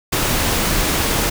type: noise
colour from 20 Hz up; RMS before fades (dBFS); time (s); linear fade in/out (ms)
pink; -18; 0.12-1.3; 10
effects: none